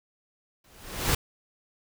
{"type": "noise with exponential growth", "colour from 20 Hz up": "pink", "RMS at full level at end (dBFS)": -21, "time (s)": [0.64, 1.15], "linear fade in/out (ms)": 5, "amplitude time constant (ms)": 110, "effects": []}